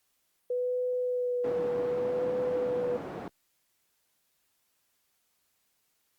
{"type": "tone with vibrato", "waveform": "sine", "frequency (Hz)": 493.9, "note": "B4", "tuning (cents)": 0, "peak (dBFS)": -27, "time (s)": [0.5, 2.97], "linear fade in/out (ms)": 5, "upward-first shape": "sine", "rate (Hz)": 0.66, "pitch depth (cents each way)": 20}
{"type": "band-pass noise", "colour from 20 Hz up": "white", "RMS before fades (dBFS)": -39, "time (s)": [1.44, 3.28], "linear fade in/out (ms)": 2, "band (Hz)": [150, 560], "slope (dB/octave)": 12}
{"effects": ["white hiss -74 dBFS RMS until 6.18 s", "Opus 48 kbps"]}